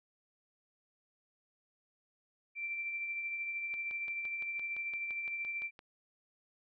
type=tone with tremolo; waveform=sine; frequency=2349 Hz; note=D7; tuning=in tune; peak=-34 dBFS; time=2.55-5.71 s; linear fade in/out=50 ms; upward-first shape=triangle; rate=13 Hz; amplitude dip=40%
type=click train; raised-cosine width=0.3 ms; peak=-35 dBFS; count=13; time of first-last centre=3.74-5.791 s; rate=5.85 Hz
effects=none